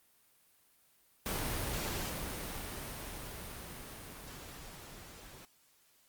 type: noise with level ramp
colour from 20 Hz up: pink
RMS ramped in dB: -35 to -53 dBFS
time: 1.26-5.45 s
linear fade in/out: 0 ms
effects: white hiss -68 dBFS RMS until 6.08 s + Opus 32 kbps